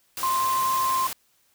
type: tone in noise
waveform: sine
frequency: 1048 Hz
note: C6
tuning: 2 cents sharp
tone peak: -21 dBFS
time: 0.23-1.07 s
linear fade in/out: 2 ms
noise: white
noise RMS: -32 dBFS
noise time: 0.17-1.13 s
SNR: +8 dB
effects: white hiss -65 dBFS RMS until 1.54 s